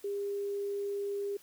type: tone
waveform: sine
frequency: 402.7 Hz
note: G4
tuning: 47 cents sharp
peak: -32 dBFS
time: 0.04-1.37 s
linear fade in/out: 5 ms
effects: white hiss -59 dBFS RMS until 1.42 s